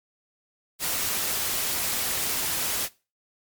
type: noise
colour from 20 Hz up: white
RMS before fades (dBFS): -27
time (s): 0.79-2.89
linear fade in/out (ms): 50
effects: noise-tail reverb RT60 0.3 s tail -20 dB re dry + MP3 96 kbps